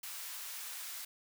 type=high-pass noise; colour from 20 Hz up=white; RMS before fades=-44 dBFS; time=0.03-1.05 s; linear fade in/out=5 ms; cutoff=990 Hz; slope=12 dB/octave; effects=none